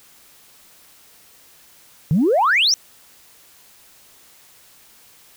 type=exponential sweep; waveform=sine; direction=up; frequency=140.3 to 6070 Hz; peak=-12 dBFS; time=2.11-2.74 s; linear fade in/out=0 ms; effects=tanh soft clip ceiling -9 dBFS + white hiss -50 dBFS RMS until 5.36 s